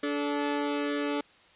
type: tone pair together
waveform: sawtooth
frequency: 289.5 / 433.7 Hz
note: D4 / A4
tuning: -25 / -25 cents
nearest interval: perfect fifth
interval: 700 cents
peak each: -25 / -29 dBFS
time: 0.03-1.21 s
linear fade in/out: 5 ms
effects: white hiss -58 dBFS RMS until 1.55 s + resampled to 8000 Hz